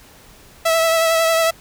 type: tone with vibrato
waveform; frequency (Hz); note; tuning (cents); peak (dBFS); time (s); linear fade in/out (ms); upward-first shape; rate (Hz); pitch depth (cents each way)
sawtooth; 655; E5; -11; -10; 0.65-1.51; 10; triangle; 11; 26
effects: pink hiss -46 dBFS RMS until 1.6 s